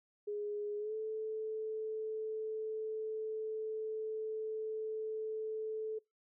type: tone with pitch glide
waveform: sine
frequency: 415.3 to 436.5 Hz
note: G#4 to A4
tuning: 0 to -14 cents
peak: -36 dBFS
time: 0.27-5.99 s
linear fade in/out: 10 ms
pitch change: +86 cents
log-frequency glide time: 0.78-0.94 s
effects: noise-tail reverb RT60 0.2 s tail -24 dB re dry